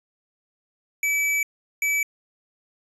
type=tone bursts at uneven times; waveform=square; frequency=2300 Hz; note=D7; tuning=37 cents flat; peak=-21 dBFS; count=2; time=1.03-1.43 / 1.82-2.03 s; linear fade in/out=2 ms; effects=resampled to 32000 Hz